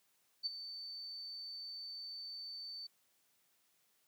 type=tone with ADSR envelope; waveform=sine; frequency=4543 Hz; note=C#8; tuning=42 cents sharp; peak=-32 dBFS; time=0.43-2.87 s; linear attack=30 ms; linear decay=21 ms; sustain=-12 dB; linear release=6 ms; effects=white hiss -75 dBFS RMS until 4.07 s + high-pass 100 Hz 12 dB/octave